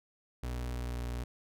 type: tone with pitch glide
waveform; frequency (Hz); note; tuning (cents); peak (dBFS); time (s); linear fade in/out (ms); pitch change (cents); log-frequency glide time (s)
35% pulse; 61.2 to 60.39; B1 to B1; -15 to -38; -33; 0.43-1.24; 5; -23; 0.72-1.01
effects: none